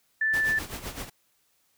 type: tone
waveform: sine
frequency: 1760 Hz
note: A6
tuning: in tune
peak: -22 dBFS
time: 0.21-0.59 s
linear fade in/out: 5 ms
type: noise with tremolo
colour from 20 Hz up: pink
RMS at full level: -35 dBFS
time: 0.33-1.1 s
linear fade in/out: 10 ms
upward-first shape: sine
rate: 7.8 Hz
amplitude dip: 70%
effects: white hiss -69 dBFS RMS until 1.77 s